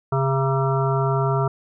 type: harmonic tone with a mistuned harmonic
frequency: 135 Hz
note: C#3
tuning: 45 cents flat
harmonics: 1 / 3 / 5 / 7 / 9 / 10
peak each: -20 / -25 / -27 / -28 / -30 / -30 dBFS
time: 0.12-1.48 s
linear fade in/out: 5 ms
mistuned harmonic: 9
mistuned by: -56 cents
effects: none